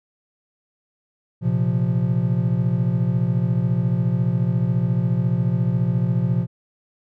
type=chord; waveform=triangle; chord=Bb suspended second; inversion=none; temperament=equal; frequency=116.54 / 130.81 / 174.61 Hz; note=Bb2 / C3 / F3; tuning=0 / 0 / 0 cents; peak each=-20 dBFS; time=1.41-6.47 s; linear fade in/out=50 ms; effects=none